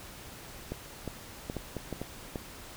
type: clicks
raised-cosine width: 2 ms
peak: -21 dBFS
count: 8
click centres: 0.72 / 1.077 / 1.499 / 1.567 / 1.767 / 1.927 / 2.016 / 2.358 s
effects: pink hiss -47 dBFS RMS until 2.76 s